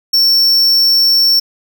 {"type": "tone", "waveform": "square", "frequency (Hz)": 5440, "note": "F8", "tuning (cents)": -46, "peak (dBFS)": -8, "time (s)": [0.13, 1.4], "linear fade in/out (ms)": 10, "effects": []}